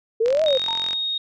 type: exponential two-way sweep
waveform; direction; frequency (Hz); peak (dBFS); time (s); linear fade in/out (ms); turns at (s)
sine; up then down; 432.8 to 651 to 504; -16; 0.2-0.58; 10; 0.43
type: click train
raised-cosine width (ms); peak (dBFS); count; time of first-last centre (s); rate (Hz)
0.2; -15; 31; 0.26-0.931; 44.7
type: tone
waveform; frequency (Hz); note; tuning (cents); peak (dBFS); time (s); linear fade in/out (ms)
sine; 3729; A#7; 0; -22; 0.46-1.18; 5
type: tone with exponential decay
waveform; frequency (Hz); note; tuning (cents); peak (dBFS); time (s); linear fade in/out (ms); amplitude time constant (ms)
sine; 909; A#5; -44; -24; 0.68-1.09; 1; 88
effects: none